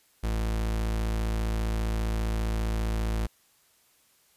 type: tone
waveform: 40% pulse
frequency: 55 Hz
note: A1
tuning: in tune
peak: -25 dBFS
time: 0.23-3.27 s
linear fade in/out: 10 ms
effects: white hiss -64 dBFS RMS until 4.36 s + resampled to 32000 Hz